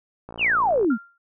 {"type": "click train", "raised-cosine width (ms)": 1, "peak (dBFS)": -23, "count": 33, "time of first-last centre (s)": [0.29, 0.847], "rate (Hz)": 57.5}
{"type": "exponential sweep", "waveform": "sine", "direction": "down", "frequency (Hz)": [3115, 198.8], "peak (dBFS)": -17, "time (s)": [0.38, 0.98], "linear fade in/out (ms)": 50}
{"type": "tone with exponential decay", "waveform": "sine", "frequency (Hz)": 1390, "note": "F6", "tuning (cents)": -9, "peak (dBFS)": -26, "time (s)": [0.9, 1.18], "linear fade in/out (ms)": 5, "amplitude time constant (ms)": 60}
{"effects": []}